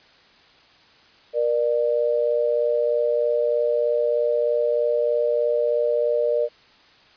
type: tone pair together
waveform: sine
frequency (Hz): 474.1 / 597.3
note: A#4 / D5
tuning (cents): +29 / +29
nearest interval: major third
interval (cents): 400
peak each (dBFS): -21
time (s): 1.33-6.49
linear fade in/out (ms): 50
effects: white hiss -53 dBFS RMS until 7.16 s + resampled to 11025 Hz

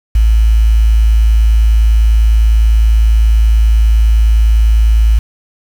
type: tone with quantisation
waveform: sine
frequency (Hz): 54.9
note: A1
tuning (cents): -3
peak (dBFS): -5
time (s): 0.15-5.19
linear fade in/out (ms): 5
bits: 5
effects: none

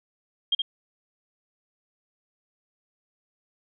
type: tone with echo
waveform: sine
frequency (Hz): 3213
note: G7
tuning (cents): +42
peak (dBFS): -19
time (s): 0.52-0.55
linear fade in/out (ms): 5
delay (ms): 70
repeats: 1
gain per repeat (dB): -4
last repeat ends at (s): 0.62
effects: none

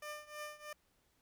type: tone with tremolo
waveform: 15% pulse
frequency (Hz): 599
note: D5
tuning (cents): +34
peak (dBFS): -35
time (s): 0.02-0.73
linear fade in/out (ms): 5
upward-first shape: triangle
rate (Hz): 3.1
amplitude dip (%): 90
effects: pink hiss -75 dBFS RMS until 1.21 s

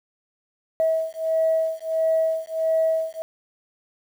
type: beating tone pair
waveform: sine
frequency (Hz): 644 / 645.5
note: E5 / E5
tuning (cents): -41 / -37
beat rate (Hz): 1.5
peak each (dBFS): -22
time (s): 0.8-3.22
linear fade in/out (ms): 0
effects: tanh soft clip ceiling -12 dBFS + 8-bit

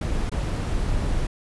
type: noise with dropouts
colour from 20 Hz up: brown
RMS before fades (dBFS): -24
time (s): 0.01-1.27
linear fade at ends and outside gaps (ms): 5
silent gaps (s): 0.296-0.316
effects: resampled to 24000 Hz

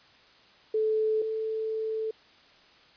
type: tone pair in turn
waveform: sine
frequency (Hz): 435.5 / 440.1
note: A4 / A4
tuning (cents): -18 / 0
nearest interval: unison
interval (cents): 18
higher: second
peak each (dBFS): -23 / -28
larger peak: first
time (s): 0.74-1.22 / 1.22-2.11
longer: second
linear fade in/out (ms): 5
effects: white hiss -57 dBFS RMS until 2.96 s + resampled to 11025 Hz

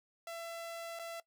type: tone with dropouts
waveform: sawtooth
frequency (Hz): 671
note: E5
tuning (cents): +31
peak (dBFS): -38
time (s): 0.27-1.2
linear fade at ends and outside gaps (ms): 2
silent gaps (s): 0.99-0.995
effects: noise-tail reverb RT60 0.1 s tail -18 dB re dry

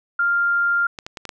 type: tone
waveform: sine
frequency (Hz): 1396.9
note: F6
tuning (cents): 0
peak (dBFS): -16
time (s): 0.19-0.87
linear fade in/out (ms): 5
type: clicks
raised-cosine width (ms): 0.2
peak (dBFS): -15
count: 5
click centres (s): 0.988 / 1.065 / 1.172 / 1.253 / 1.292
effects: none

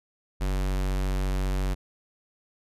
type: tone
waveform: square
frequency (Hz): 47.29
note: F#1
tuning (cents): +39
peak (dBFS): -25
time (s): 0.4-1.75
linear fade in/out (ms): 20
effects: resampled to 32000 Hz

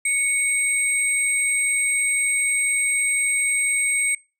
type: tone pair together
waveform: sine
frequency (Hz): 2224 / 8317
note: C#7 / C9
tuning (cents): +5 / -11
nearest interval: octave + major seventh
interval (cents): 2284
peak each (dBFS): -20 / -20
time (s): 0.05-4.15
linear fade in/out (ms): 5
effects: noise-tail reverb RT60 0.3 s tail -25 dB re dry + tanh soft clip ceiling -14 dBFS

